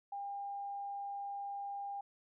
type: tone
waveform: sine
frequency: 802 Hz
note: G5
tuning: 39 cents sharp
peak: -39 dBFS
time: 0.12-2.01 s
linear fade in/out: 5 ms
effects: none